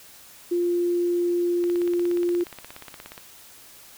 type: tone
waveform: sine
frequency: 349.2 Hz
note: F4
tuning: in tune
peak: -20 dBFS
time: 0.51-2.44 s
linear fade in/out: 10 ms
type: click train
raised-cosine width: 0.3 ms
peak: -23 dBFS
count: 27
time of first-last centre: 1.64-3.178 s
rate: 16.9 Hz
effects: white hiss -48 dBFS RMS until 3.97 s